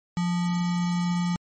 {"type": "tone with sample-and-hold", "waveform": "sine", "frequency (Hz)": 175.7, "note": "F3", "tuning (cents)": 11, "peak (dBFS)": -22, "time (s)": [0.17, 1.36], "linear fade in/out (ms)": 0, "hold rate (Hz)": 1050, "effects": ["MP3 32 kbps"]}